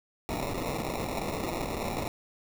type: noise with sample-and-hold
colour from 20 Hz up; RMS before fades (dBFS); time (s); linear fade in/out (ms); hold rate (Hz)
white; -33; 0.29-2.08; 0; 1575
effects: none